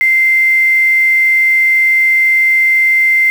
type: tone with quantisation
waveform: sine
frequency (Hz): 2086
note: C7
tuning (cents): -6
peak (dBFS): -7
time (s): 0.01-3.3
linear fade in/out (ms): 0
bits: 5
effects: none